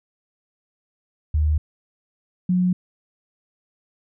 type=tone pair in turn; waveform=sine; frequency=76.2 / 181.24 Hz; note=D#2 / F#3; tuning=-36 / -36 cents; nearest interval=octave + minor third; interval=1500 cents; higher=second; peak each=-16 dBFS; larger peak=neither; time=1.34-1.58 / 2.49-2.73 s; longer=neither; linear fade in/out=5 ms; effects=none